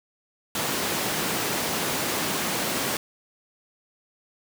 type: high-pass noise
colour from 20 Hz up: pink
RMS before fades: -27 dBFS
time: 0.55-2.97 s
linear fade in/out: 2 ms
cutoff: 190 Hz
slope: 12 dB/octave
effects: none